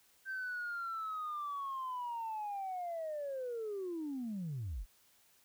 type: linear sweep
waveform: sine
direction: down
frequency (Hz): 1568 to 32.14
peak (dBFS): -36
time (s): 0.25-4.86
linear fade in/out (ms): 50
effects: tanh soft clip ceiling -34 dBFS + white hiss -68 dBFS RMS until 5.44 s